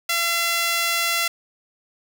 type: tone with high-pass filter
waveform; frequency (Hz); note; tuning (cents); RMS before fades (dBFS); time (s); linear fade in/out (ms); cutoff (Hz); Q
sawtooth; 680; F5; -46; -22; 0.09-1.28; 5; 1900; 0.9
effects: none